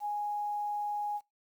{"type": "tone with quantisation", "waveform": "sine", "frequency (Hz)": 829, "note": "G#5", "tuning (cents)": -3, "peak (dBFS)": -31, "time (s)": [0, 1.21], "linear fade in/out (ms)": 50, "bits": 10, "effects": ["noise-tail reverb RT60 0.2 s tail -22 dB re dry"]}